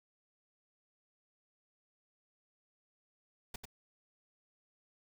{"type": "noise with echo", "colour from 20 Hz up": "pink", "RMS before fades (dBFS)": -42, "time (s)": [3.54, 3.56], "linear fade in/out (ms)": 5, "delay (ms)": 94, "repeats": 1, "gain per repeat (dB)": -4, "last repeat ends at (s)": 3.654, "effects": []}